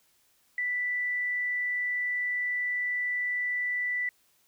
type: tone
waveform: sine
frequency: 1975.5 Hz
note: B6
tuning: in tune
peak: -27 dBFS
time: 0.58-4.09 s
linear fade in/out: 2 ms
effects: white hiss -67 dBFS RMS until 4.47 s